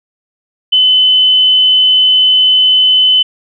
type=tone; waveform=sine; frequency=3028 Hz; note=F#7; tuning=39 cents sharp; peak=-5 dBFS; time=0.72-3.23 s; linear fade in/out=10 ms; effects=none